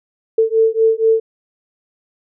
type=beating tone pair; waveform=sine; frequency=444.6 / 448.8 Hz; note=A4 / A4; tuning=+18 / +34 cents; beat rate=4.2 Hz; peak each=-14 dBFS; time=0.38-1.2 s; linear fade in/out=5 ms; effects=none